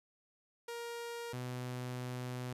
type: tone pair in turn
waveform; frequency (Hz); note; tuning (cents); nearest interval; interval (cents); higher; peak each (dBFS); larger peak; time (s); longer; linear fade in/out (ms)
sawtooth; 470 / 125.14; A#4 / B2; +14 / +23; octave + major seventh; 2291; first; -37 / -35; second; 0.68-1.33 / 1.33-2.53; second; 5
effects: resampled to 32000 Hz